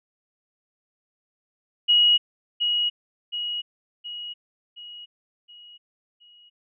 sine tone with echo, 2900 Hz, F#7, 35 cents flat, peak -14 dBFS, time 1.88-2.18 s, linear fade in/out 20 ms, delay 720 ms, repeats 6, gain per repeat -6 dB, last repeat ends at 6.5 s, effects none

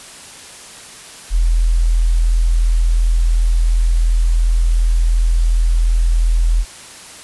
sine tone, 41.4 Hz, E1, 8 cents sharp, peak -10 dBFS, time 1.3-6.65 s, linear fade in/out 50 ms, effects white hiss -36 dBFS RMS until 7.23 s + resampled to 24000 Hz

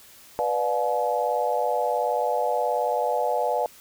sine chord, B diminished seventh, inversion none, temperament just, 493.9 / 592.7 / 711.2 / 853.4 Hz, B4 / D5 / F5 / Ab5, 0 / +16 / +31 / +47 cents, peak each -27 dBFS, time 0.39-3.66 s, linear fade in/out 0 ms, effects white hiss -50 dBFS RMS until 3.8 s

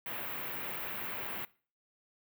white band-stop noise, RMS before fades -39 dBFS, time 0.06-1.45 s, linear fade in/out 2 ms, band 2700 to 16000 Hz, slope 24 dB/octave, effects noise-tail reverb RT60 0.4 s tail -21 dB re dry + high-pass 100 Hz 12 dB/octave

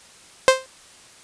sawtooth tone with exponential decay, 523.3 Hz, C5, in tune, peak -3 dBFS, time 0.48-0.66 s, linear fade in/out 0 ms, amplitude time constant 38 ms, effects white hiss -48 dBFS RMS until 1.23 s + resampled to 22050 Hz

